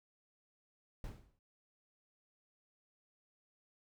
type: noise with exponential decay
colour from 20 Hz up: brown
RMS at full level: -41 dBFS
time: 1.04-1.39 s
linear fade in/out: 2 ms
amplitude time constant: 74 ms
effects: none